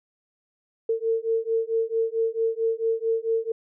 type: beating tone pair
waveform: sine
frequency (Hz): 450 / 454.5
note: A4 / A#4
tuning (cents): +39 / -44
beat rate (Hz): 4.5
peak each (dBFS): -25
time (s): 0.89-3.52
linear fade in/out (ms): 5
effects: none